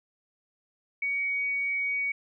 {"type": "tone", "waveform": "sine", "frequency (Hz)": 2249, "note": "C#7", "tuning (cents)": 24, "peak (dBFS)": -26, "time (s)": [1.02, 2.12], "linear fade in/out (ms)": 5, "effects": []}